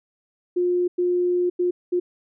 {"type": "tone bursts at uneven times", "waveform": "sine", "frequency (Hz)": 356, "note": "F4", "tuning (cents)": 33, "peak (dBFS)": -18, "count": 4, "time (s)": [[0.56, 0.88], [0.98, 1.5], [1.59, 1.71], [1.92, 2]], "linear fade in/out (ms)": 10, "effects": []}